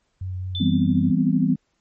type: tone with vibrato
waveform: sine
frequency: 92.5 Hz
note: F#2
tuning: in tune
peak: -26 dBFS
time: 0.21-1.11 s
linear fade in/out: 5 ms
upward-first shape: sine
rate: 4.7 Hz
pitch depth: 14 cents each way
type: tone with exponential decay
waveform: sine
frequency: 3520 Hz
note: A7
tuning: in tune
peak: -25 dBFS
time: 0.55-1.11 s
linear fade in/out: 1 ms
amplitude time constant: 120 ms
type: chord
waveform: sine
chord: C major seventh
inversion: first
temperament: equal with one note detuned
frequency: 164.81 / 196 / 246.9 / 260.1 Hz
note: E3 / G3 / B3 / C4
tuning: 0 / 0 / 0 / -10 cents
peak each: -22 dBFS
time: 0.6-1.56 s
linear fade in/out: 10 ms
effects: pink hiss -70 dBFS RMS until 1.8 s + MP3 32 kbps